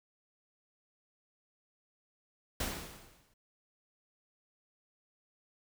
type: noise with exponential decay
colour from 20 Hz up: pink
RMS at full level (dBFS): -33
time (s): 2.6-3.34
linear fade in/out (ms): 5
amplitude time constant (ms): 160
effects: none